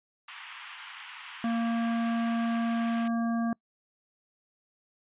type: band-pass noise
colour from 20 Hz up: white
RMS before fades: -45 dBFS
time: 0.28-3.08 s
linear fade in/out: 5 ms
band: 890 to 3300 Hz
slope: 48 dB/octave
type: harmonic tone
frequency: 231.1 Hz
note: A#3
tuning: 15 cents flat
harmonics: 1 / 3 / 5 / 7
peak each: -26 / -36 / -40 / -43 dBFS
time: 1.44-3.53 s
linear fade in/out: 2 ms
effects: noise-tail reverb RT60 0.1 s tail -26 dB re dry + resampled to 8000 Hz